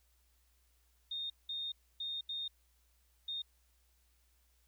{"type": "tone bursts at uneven times", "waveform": "sine", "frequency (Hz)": 3676, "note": "A#7", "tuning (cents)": -25, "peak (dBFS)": -37, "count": 5, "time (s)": [[1.11, 1.3], [1.49, 1.72], [2, 2.21], [2.29, 2.48], [3.28, 3.42]], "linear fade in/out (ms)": 5, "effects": ["added 60 Hz sine -70 dBFS peak until 4.67 s", "white hiss -75 dBFS RMS until 4.67 s"]}